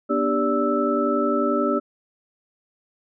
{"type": "tone cluster", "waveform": "sine", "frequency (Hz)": [244, 295.1, 393.9, 579, 1315], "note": ["B3", "D4", "G4", "D5", "E6"], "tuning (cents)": [-21, 8, 8, -25, -5], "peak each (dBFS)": -25, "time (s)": [0.09, 1.8], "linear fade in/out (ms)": 20, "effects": []}